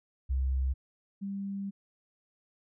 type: tone pair in turn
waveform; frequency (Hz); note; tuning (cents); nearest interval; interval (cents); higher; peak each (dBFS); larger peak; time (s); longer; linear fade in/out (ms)
sine; 65.8 / 197.71; C2 / G3; +10 / +15; octave + perfect fifth; 1905; second; -26 / -33; first; 0.29-0.74 / 1.21-1.71; second; 20
effects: none